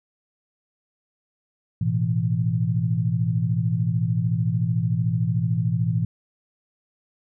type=chord; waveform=sine; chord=A suspended second; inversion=none; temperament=equal with one note detuned; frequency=110 / 123.47 / 166.15 Hz; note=A2 / B2 / E3; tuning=0 / 0 / +14 cents; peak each=-24 dBFS; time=1.81-6.05 s; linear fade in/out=5 ms; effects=none